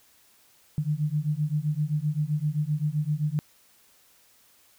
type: beating tone pair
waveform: sine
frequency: 146.83 / 154.53 Hz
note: D3 / D#3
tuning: 0 / -12 cents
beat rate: 7.7 Hz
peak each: -27 dBFS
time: 0.78-3.39 s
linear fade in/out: 0 ms
effects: white hiss -60 dBFS RMS until 4.78 s